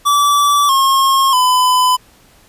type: tone with pitch steps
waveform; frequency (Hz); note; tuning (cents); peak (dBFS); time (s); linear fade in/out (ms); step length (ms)
square; 1156 / 1078.6 / 1006.4; D6 / C#6 / B5; -28 / -48 / +32; -10; 0.05-1.97; 20; 640
effects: pink hiss -48 dBFS RMS until 2.48 s + resampled to 32000 Hz